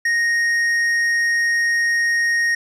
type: tone with tanh clipping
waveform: sine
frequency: 1864.7 Hz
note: A#6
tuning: in tune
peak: -17 dBFS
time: 0.05-2.55 s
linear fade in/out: 5 ms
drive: 8 dB
effects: none